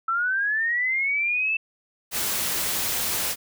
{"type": "linear sweep", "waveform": "sine", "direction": "up", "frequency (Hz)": [1316, 2660], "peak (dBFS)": -21, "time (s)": [0.08, 1.57], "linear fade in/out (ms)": 5}
{"type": "noise", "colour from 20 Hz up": "white", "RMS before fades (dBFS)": -26, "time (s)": [2.11, 3.36], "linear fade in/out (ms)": 50}
{"effects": []}